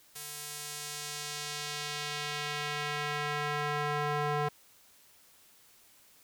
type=tone with band-pass filter sweep; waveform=square; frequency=147.7 Hz; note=D3; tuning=10 cents sharp; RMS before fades=-35 dBFS; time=0.15-4.49 s; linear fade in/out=10 ms; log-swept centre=12000 to 900 Hz; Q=0.81; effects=white hiss -61 dBFS RMS until 6.23 s